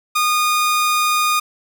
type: tone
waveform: sawtooth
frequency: 1226 Hz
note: D#6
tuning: 26 cents flat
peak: -11 dBFS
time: 0.15-1.4 s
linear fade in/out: 10 ms
effects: none